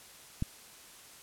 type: click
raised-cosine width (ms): 5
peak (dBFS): -18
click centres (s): 0.424
effects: white hiss -53 dBFS RMS until 1.22 s + low-pass 12000 Hz 12 dB/octave